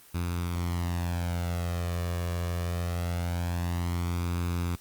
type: tone with flanger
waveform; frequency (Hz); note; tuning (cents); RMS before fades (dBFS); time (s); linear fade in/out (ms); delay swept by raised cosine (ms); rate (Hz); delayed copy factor
sawtooth; 86.9; F2; -8; -30; 0.14-4.76; 10; 0.8 to 1.75; 0.23; +0.6
effects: white hiss -54 dBFS RMS until 4.8 s + Opus 24 kbps